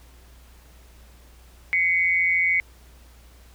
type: tone pair together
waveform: sine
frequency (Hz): 2048 / 2222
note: C7 / C#7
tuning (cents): -38 / +4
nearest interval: minor second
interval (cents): 142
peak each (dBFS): -22 / -20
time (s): 1.73-2.6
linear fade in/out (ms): 0
effects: added 60 Hz sine -48 dBFS peak until 3.54 s + pink hiss -55 dBFS RMS until 3.54 s